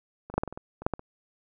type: clicks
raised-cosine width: 1 ms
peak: -26 / -22 / -9 / -14 / -21 / -26 / -24 / -26 / -9 / -14 / -28 dBFS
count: 11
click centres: 0.3 / 0.34 / 0.38 / 0.435 / 0.477 / 0.526 / 0.575 / 0.82 / 0.865 / 0.937 / 0.994 s
effects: none